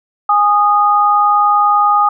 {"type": "tone pair together", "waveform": "sine", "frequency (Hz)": [824.9, 1235], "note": ["G#5", "D#6"], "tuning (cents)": [-12, -13], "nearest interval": "perfect fifth", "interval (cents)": 699, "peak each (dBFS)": [-12, -10], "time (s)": [0.29, 2.09], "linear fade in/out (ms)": 5, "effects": []}